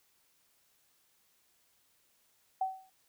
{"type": "tone with exponential decay", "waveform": "sine", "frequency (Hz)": 760, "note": "F#5", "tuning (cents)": 46, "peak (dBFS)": -26, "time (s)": [2.61, 2.9], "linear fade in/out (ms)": 5, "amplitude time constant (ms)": 63, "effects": ["white hiss -71 dBFS RMS until 3.08 s"]}